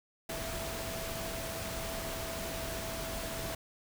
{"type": "tone in noise", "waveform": "sine", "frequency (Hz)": 659.3, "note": "E5", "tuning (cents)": 0, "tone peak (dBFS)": -42, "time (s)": [0.29, 3.55], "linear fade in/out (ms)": 5, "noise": "pink", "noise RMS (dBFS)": -39, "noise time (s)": [0.29, 3.55], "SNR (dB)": -6, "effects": []}